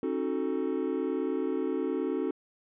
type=chord; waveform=triangle; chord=D# half-diminished seventh; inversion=third; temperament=equal with one note detuned; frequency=271 / 311.1 / 370 / 440 Hz; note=C#4 / D#4 / F#4 / A4; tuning=-39 / 0 / 0 / 0 cents; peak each=-31 / -32 / -31 / -32 dBFS; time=0.03-2.31 s; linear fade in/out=2 ms; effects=resampled to 8000 Hz